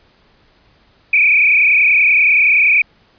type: tone with frequency modulation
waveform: sine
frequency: 2387 Hz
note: D7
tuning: 28 cents sharp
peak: -8 dBFS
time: 1.13-2.82 s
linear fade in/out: 5 ms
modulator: 30.5 Hz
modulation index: 4
effects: pink hiss -53 dBFS RMS until 3.18 s + resampled to 11025 Hz